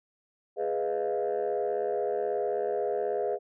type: chord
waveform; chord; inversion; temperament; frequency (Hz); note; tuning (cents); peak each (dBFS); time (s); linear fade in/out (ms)
sine; F half-diminished seventh; first; equal; 415.3 / 493.9 / 622.3 / 698.5; Ab4 / Cb5 / Eb5 / F5; 0 / 0 / 0 / 0; -29 / -31 / -33 / -33; 0.56-3.39; 50
effects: tanh soft clip ceiling -21 dBFS